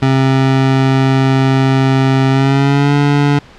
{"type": "tone with pitch glide", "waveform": "25% pulse", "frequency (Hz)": [133.4, 143.8], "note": ["C3", "D3"], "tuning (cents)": [34, -36], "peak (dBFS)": -5, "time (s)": [0.02, 3.39], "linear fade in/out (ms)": 5, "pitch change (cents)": 130, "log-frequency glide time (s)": [2.3, 2.93], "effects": ["pink hiss -40 dBFS RMS until 3.58 s", "low-pass 4000 Hz 12 dB/octave"]}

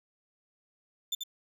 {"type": "tone with echo", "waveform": "35% pulse", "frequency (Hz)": 3543, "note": "A7", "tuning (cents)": 11, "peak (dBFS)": -27, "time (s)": [1.12, 1.15], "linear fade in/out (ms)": 5, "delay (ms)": 86, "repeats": 1, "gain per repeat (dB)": -5, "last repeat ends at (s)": 1.236, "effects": []}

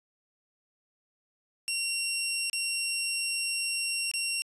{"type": "tone with dropouts", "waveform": "15% pulse", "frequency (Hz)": 2747, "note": "F7", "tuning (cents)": -29, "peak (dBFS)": -21, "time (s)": [1.68, 4.42], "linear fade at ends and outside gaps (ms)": 0, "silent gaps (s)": [[2.498, 2.531], [4.114, 4.138]], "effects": ["resampled to 24000 Hz"]}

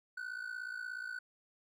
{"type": "ring-modulated tone", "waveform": "triangle", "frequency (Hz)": 1491, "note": "F#6", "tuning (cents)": 13, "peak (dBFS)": -35, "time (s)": [0.17, 1.19], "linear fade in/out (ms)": 5, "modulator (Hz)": 28.4, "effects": []}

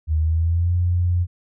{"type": "tone with pitch glide", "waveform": "sine", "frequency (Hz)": [78.2, 88.29], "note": ["D#2", "F2"], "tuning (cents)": [9, 19], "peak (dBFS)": -16, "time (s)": [0.07, 1.27], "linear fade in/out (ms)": 50, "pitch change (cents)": 210, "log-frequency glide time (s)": [0.19, 0.74], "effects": []}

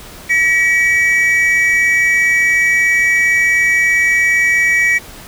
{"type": "tone pair together", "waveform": "triangle", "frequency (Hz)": [1918.1, 2281], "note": ["A#6", "C#7"], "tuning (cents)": [49, 49], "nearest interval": "minor third", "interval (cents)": 300, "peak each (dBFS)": -11, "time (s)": [0.29, 4.99], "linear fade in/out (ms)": 20, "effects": ["pink hiss -35 dBFS RMS until 5.27 s"]}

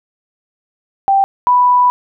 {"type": "tone pair in turn", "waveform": "sine", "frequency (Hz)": [784, 987.8], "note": ["G5", "B5"], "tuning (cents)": [0, 0], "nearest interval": "major third", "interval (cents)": 400, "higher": "second", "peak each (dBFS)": [-8, -7], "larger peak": "second", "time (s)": [[1.08, 1.24], [1.47, 1.9]], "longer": "second", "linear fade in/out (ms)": 0, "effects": []}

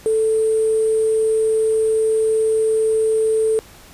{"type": "tone with sample-and-hold", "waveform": "sine", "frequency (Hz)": 440, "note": "A4", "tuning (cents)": 0, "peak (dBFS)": -14, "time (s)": [0.06, 3.59], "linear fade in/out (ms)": 0, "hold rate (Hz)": 8820, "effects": ["pink hiss -44 dBFS RMS until 3.93 s", "resampled to 32000 Hz"]}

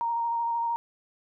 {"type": "tone with vibrato", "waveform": "sine", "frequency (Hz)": 932.3, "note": "A#5", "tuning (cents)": 0, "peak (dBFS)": -25, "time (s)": [0.01, 0.76], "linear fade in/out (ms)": 0, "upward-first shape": "square", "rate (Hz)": 13, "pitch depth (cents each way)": 12, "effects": []}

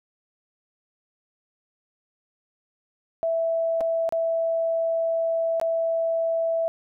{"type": "tone with dropouts", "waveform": "sine", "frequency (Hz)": 659.3, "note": "E5", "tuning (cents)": 0, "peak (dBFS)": -21, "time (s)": [3.23, 6.68], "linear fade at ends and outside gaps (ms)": 0, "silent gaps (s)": [[3.807, 3.811], [4.091, 4.124], [5.599, 5.614]], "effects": []}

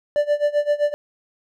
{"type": "tone with tremolo", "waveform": "triangle", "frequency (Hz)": 587.3, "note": "D5", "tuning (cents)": 0, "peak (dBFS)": -12, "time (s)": [0.16, 0.94], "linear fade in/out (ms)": 0, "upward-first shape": "sine", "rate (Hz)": 7.7, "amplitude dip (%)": 90, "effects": []}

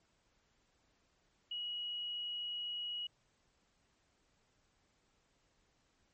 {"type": "tone", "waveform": "sine", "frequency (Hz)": 2908, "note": "F#7", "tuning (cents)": -31, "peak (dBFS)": -38, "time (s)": [1.51, 3.07], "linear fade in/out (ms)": 5, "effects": ["pink hiss -75 dBFS RMS until 6.13 s", "MP3 32 kbps"]}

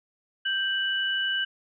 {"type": "tone pair together", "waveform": "sine", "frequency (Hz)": [1568, 2960], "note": ["G6", "F#7"], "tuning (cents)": [0, 0], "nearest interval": "major seventh", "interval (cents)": 1100, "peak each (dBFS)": -27, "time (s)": [0.45, 1.45], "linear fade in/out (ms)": 10, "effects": []}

